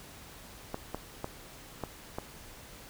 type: clicks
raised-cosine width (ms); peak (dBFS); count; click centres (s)
1; -20; 5; 0.744 / 0.946 / 1.244 / 1.837 / 2.185
effects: pink hiss -50 dBFS RMS until 2.89 s